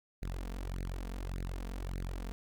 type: tone with flanger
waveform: sawtooth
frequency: 45.17 Hz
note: F#1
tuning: 41 cents flat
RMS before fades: -39 dBFS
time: 0.22-2.32 s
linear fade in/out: 0 ms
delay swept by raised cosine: 0.45 to 4.45 ms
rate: 1.7 Hz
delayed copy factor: +0.95
effects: none